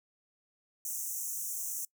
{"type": "high-pass noise", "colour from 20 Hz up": "pink", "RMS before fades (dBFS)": -37, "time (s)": [0.85, 1.85], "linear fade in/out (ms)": 2, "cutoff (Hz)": 5900, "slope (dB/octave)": 96, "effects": ["noise-tail reverb RT60 0.1 s tail -23 dB re dry"]}